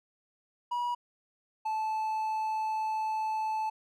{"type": "tone pair in turn", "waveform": "triangle", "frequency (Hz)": [967, 872.3], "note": ["B5", "A5"], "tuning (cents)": [-37, -15], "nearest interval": "major second", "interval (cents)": 178, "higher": "first", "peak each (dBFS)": -27, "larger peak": "neither", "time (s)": [[0.71, 0.95], [1.65, 3.7]], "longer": "second", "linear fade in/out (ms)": 10, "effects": []}